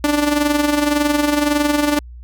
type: tone with amplitude modulation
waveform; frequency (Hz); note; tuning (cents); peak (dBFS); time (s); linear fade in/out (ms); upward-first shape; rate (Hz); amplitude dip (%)
sawtooth; 293.7; D4; 0; -8; 0.04-1.99; 2; sine; 21.8; 60
effects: added 60 Hz sine -33 dBFS peak until 2.23 s